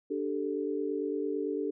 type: chord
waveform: sine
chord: D suspended fourth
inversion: none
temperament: just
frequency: 293.7 / 391.6 / 440.5 Hz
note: D4 / G4 / A4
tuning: 0 / -2 / +2 cents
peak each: -34 dBFS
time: 0.1-1.71 s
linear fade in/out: 10 ms
effects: none